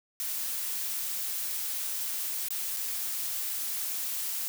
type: noise with dropouts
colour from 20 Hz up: blue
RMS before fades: -33 dBFS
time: 0.2-4.48 s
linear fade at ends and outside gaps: 0 ms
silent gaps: 2.485-2.505 / 2.764-2.769 s
effects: none